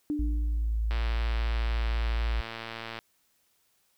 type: tone with exponential decay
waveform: sine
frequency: 297.1 Hz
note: D4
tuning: 20 cents sharp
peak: -25 dBFS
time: 0.1-0.79 s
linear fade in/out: 0 ms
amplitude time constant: 150 ms
type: tone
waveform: sine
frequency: 55 Hz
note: A1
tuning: in tune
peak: -25 dBFS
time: 0.19-2.41 s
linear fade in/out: 5 ms
type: click train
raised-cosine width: 0.3 ms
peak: -21 dBFS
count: 238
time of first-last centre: 0.91-2.989 s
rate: 114 Hz
effects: white hiss -70 dBFS RMS until 3.97 s